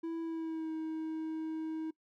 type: tone with pitch glide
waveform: triangle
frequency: 329.6 to 317.6 Hz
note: E4 to D#4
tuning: 0 to +36 cents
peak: -33 dBFS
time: 0.03-1.91 s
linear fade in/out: 10 ms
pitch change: -64 cents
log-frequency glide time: 0.21-0.72 s
effects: noise-tail reverb RT60 0.1 s tail -22 dB re dry